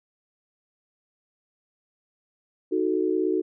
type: chord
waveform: sine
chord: D# diminished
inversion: none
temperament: equal with one note detuned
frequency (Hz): 312.9 / 370 / 440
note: D#4 / F#4 / A4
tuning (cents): +10 / 0 / 0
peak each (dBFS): -26 / -24 / -28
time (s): 2.71-3.42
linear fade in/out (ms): 20
effects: none